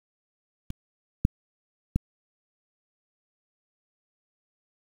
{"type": "clicks", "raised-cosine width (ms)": 5, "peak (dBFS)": [-21, -6, -10], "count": 3, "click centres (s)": [0.704, 1.251, 1.96], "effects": ["7-bit"]}